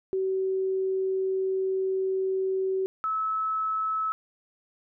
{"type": "tone pair in turn", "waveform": "sine", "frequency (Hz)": [380.3, 1298.9], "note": ["F#4", "E6"], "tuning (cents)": [48, -26], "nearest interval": "octave + major sixth", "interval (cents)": 2126, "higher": "second", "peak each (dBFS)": [-24, -25], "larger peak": "first", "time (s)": [[0.13, 2.86], [3.04, 4.12]], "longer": "first", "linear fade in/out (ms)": 0, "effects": []}